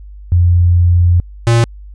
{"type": "tone pair in turn", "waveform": ["sine", "square"], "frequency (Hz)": [87.5, 116.8], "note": ["F2", "A#2"], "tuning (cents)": [4, 4], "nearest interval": "perfect fourth", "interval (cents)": 500, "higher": "second", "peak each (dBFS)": [-6, -8], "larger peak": "first", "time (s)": [[0.32, 1.2], [1.47, 1.64]], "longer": "first", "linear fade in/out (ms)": 0, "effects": ["added 50 Hz sine -30 dBFS peak until 1.94 s", "resampled to 22050 Hz"]}